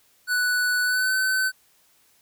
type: tone with pitch glide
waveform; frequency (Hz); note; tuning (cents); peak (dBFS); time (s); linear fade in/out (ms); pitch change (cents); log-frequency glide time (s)
square; 1483 to 1522.1; F#6 to F#6; +4 to +49; -21; 0.27-1.52; 50; +45; 0.83-1.14
effects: white hiss -61 dBFS RMS until 2.21 s